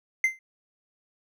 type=tone with exponential decay; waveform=triangle; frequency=2078 Hz; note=C7; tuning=12 cents flat; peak=-14 dBFS; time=0.24-0.39 s; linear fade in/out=2 ms; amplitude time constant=31 ms; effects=none